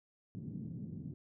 pink band-pass noise, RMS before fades -44 dBFS, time 0.35-1.14 s, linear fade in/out 0 ms, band 120 to 240 Hz, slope 24 dB/octave, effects none

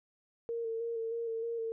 sine tone with vibrato, 458.4 Hz, A#4, 29 cents flat, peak -33 dBFS, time 0.49-1.72 s, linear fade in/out 0 ms, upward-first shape square, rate 3.2 Hz, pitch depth 23 cents each way, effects none

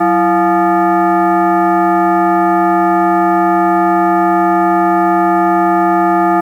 sine tone with frequency modulation, 185.3 Hz, F#3, 3 cents sharp, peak -8 dBFS, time 0-6.41 s, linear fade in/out 10 ms, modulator 520 Hz, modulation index 2, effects 7-bit

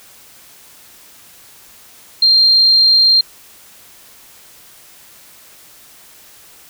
sine tone, 4186 Hz, C8, in tune, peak -7 dBFS, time 2.22-3.21 s, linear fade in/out 5 ms, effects white hiss -43 dBFS RMS until 6.69 s

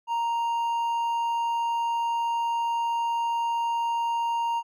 triangle tone with hard clipping, 932.3 Hz, A#5, in tune, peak -25 dBFS, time 0.07-4.63 s, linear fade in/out 50 ms, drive 7 dB, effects none

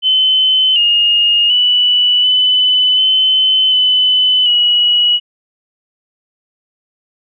sine tone with pitch steps, 3050 / 2847 / 2962 / 3007 / 3049 / 3015 / 2919 Hz, G7 / F7 / F#7 / F#7 / G7 / F#7 / F#7, -48 / +33 / +1 / +27 / -49 / +32 / -24 cents, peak -8 dBFS, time 0.02-5.2 s, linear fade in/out 50 ms, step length 740 ms, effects none

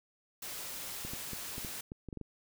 white noise, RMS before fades -42 dBFS, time 0.42-1.81 s, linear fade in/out 5 ms
clicks, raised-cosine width 3 ms, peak -29 dBFS, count 10, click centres 1.05 / 1.135 / 1.333 / 1.581 / 1.648 / 1.919 / 2.087 / 2.128 / 2.173 / 2.213 s
effects none

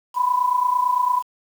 sine tone pair together, 987.8 / 1016.7 Hz, B5 / B5, 0 / +50 cents, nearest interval unison, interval 50 cents, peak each -18 / -22 dBFS, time 0.14-1.23 s, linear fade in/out 50 ms, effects 7-bit

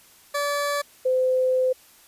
20% pulse / sine tone pair in turn, 576 / 513.2 Hz, D5 / C5, -34 / -34 cents, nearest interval major second, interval 200 cents, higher first, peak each -18 dBFS, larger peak neither, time 0.34-0.82 / 1.05-1.73 s, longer second, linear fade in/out 10 ms, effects white hiss -53 dBFS RMS until 2.07 s + resampled to 32000 Hz

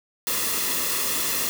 white noise with comb filter, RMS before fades -25 dBFS, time 0.27-1.49 s, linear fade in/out 0 ms, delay 1.3 ms, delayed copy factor -0.6, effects none

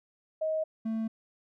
sine / triangle tone pair in turn, 630 / 222.7 Hz, D#5 / A3, +21 / +21 cents, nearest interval octave + tritone, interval 1800 cents, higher first, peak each -27 dBFS, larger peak neither, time 0.41-0.64 / 0.85-1.08 s, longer neither, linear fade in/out 10 ms, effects none

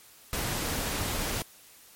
pink noise, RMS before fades -31 dBFS, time 0.33-1.42 s, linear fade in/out 0 ms, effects white hiss -54 dBFS RMS until 1.95 s + MP3 64 kbps

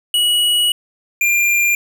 square tone pair in turn, 2919 / 2394 Hz, F#7 / D7, -24 / +33 cents, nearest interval minor third, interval 343 cents, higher first, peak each -13 dBFS, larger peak neither, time 0.14-0.72 / 1.21-1.75 s, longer first, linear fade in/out 2 ms, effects none

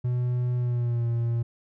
triangle tone with pitch glide, 123.47 to 117.28 Hz, B2 to A#2, 0 to +11 cents, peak -21 dBFS, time 0.04-1.43 s, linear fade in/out 10 ms, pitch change -89 cents, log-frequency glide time 0.56-1.07 s, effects none

